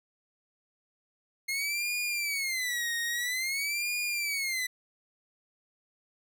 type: tone with vibrato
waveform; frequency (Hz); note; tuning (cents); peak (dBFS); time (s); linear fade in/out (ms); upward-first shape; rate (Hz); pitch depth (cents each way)
sawtooth; 2131; C7; +31; -26; 1.48-4.67; 10; sine; 0.5; 230
effects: none